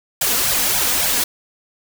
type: noise with flanger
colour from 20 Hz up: white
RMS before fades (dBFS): -18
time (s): 0.21-1.24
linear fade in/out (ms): 5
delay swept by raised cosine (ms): 1.2 to 4.2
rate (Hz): 3.6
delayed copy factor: +1
effects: none